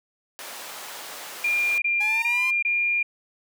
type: high-pass noise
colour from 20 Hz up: pink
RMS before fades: -38 dBFS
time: 0.39-1.78 s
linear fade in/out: 0 ms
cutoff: 630 Hz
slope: 12 dB/octave
type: tone bursts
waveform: sine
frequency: 2400 Hz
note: D7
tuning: 37 cents sharp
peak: -20 dBFS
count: 4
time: 1.44-3.029 s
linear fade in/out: 5 ms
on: 380 ms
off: 23 ms
type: exponential sweep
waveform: sawtooth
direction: up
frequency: 830 to 1047 Hz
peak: -28 dBFS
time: 2-2.51 s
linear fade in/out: 10 ms
effects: none